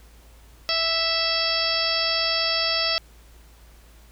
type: harmonic tone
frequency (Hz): 659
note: E5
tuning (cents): -1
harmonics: 1 / 2 / 3 / 4 / 5 / 6 / 7 / 8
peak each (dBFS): -30 / -31 / -32 / -30 / -30 / -33 / -26 / -26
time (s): 0.69-2.98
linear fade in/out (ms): 0
effects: added 56 Hz sine -48 dBFS peak until 4.11 s + pink hiss -55 dBFS RMS until 4.11 s